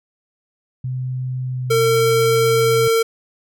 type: tone with pitch glide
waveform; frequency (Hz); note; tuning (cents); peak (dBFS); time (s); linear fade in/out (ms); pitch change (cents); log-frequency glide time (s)
sine; 128.1 to 124.67; C3 to B2; -36 to +17; -21; 0.84-2.88; 5; -47; 1.47-1.95
type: tone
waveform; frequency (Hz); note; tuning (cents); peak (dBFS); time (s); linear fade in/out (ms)
square; 453.9; A#4; -46; -14; 1.7-3.03; 10
effects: none